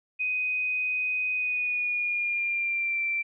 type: tone with pitch glide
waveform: sine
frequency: 2501 to 2347 Hz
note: D#7 to D7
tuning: +8 to -2 cents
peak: -25 dBFS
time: 0.19-3.23 s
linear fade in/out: 20 ms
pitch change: -110 cents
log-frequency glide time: 1.34-3.01 s
effects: none